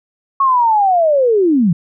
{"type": "linear sweep", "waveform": "sine", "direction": "down", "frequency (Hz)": [1108.7, 154.9], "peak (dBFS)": -9, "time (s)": [0.4, 1.73], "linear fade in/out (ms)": 5, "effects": []}